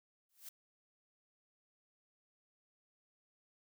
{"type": "noise with exponential growth", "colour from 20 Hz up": "blue", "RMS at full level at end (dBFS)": -45, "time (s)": [0.29, 0.49], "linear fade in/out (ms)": 5, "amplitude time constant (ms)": 42, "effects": []}